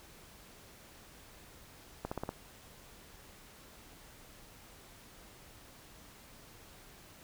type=accelerating click train; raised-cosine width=1 ms; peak=-22 dBFS; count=5; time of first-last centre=2.05-2.291 s; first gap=65 ms; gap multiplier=0.95; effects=pink hiss -56 dBFS RMS until 7.23 s